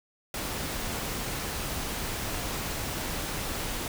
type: noise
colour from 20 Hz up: pink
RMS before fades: -33 dBFS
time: 0.34-3.88 s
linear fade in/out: 2 ms
effects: none